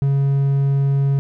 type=tone; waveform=triangle; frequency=138.59 Hz; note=C#3; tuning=in tune; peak=-12 dBFS; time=0.02-1.19 s; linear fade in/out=0 ms; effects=none